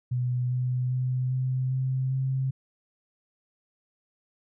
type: tone with pitch steps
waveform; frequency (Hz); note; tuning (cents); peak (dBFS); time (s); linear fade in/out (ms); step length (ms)
sine; 124.3 / 125.89 / 127.5 / 129.13 / 130.78 / 132.45; B2 / B2 / C3 / C3 / C3 / C3; +12 / +34 / -44 / -22 / 0 / +22; -24; 0.11-2.51; 10; 400
effects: none